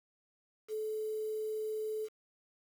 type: tone with quantisation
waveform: sine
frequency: 432.6 Hz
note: A4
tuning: 29 cents flat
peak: -34 dBFS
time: 0.68-2.09 s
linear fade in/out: 50 ms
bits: 9
effects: none